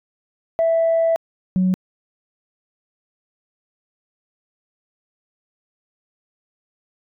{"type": "tone pair in turn", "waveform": "sine", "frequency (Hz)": [659.3, 185.01], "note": ["E5", "F#3"], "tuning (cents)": [0, 0], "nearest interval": "octave + minor seventh", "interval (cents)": 2200, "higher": "first", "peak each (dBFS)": [-13, -13], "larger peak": "neither", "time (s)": [[0.59, 1.16], [1.56, 1.74]], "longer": "first", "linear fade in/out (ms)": 0, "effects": ["tanh soft clip ceiling -11 dBFS"]}